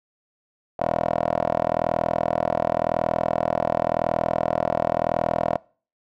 10% pulse tone with band-pass filter, 40.92 Hz, E1, 12 cents flat, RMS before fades -23 dBFS, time 0.79-5.57 s, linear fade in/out 10 ms, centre 700 Hz, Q 4.3, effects noise-tail reverb RT60 0.4 s tail -24 dB re dry

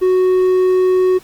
triangle tone, 369.7 Hz, F#4, 1 cent flat, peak -8 dBFS, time 0.01-1.19 s, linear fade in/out 20 ms, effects pink hiss -44 dBFS RMS until 1.23 s + Opus 24 kbps

